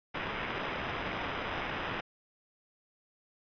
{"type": "noise with sample-and-hold", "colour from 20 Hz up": "blue", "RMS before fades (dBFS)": -36, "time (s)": [0.14, 2.01], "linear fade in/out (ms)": 10, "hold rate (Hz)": 4410, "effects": ["resampled to 11025 Hz"]}